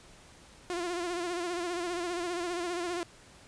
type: tone with vibrato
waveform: sawtooth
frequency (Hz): 349.6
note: F4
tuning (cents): +2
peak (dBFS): -28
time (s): 0.7-3.03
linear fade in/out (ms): 0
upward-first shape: sine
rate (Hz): 15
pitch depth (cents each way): 64
effects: pink hiss -55 dBFS RMS until 3.47 s + resampled to 22050 Hz